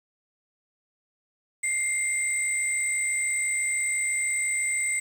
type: tone pair together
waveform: sine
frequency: 2104 / 8066 Hz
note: C7 / B8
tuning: +9 / +36 cents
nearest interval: octave + major seventh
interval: 2327 cents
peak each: -26 dBFS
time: 1.63-5 s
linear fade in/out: 10 ms
effects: tanh soft clip ceiling -17 dBFS + 8-bit